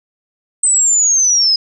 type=linear sweep; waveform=sine; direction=down; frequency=8200 to 5000 Hz; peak=-9 dBFS; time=0.63-1.56 s; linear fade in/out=5 ms; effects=none